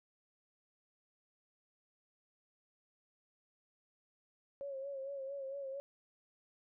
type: tone with vibrato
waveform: sine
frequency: 548 Hz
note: C#5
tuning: 20 cents flat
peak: -40 dBFS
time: 4.61-5.8 s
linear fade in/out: 0 ms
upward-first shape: sine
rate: 4.4 Hz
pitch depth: 51 cents each way
effects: none